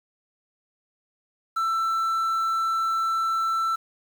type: tone with quantisation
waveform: triangle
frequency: 1333 Hz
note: E6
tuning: 19 cents sharp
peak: -20 dBFS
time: 1.56-3.76 s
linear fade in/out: 10 ms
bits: 8
effects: none